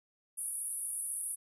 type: band-pass noise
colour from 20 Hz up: pink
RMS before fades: -38 dBFS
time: 0.37-1.36 s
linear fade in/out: 20 ms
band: 9500 to 11000 Hz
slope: 96 dB/octave
effects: none